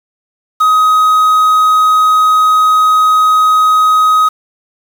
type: tone with quantisation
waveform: triangle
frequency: 1260 Hz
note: D#6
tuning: 21 cents sharp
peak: -4 dBFS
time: 0.6-4.29 s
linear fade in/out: 10 ms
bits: 5
effects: none